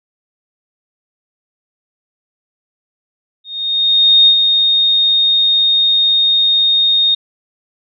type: tone with ADSR envelope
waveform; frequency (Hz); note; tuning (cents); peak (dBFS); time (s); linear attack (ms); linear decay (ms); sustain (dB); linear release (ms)
sine; 3698; A#7; -15; -4; 3.44-7.15; 830; 80; -5; 8
effects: none